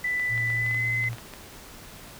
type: tone with pitch glide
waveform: sine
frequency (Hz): 1988 to 2042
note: B6 to C7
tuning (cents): +11 to -43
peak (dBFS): -24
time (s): 0.04-1.09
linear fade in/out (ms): 5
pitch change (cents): +46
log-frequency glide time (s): 0.54-0.87
type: clicks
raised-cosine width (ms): 0.3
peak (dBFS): -24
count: 10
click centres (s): 0.197 / 0.378 / 0.502 / 0.663 / 0.711 / 0.746 / 1.04 / 1.131 / 1.184 / 1.337
type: tone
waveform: sine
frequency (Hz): 116.54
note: A#2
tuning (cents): 0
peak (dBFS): -30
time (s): 0.28-1.17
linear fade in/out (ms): 50
effects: pink hiss -45 dBFS RMS until 2.19 s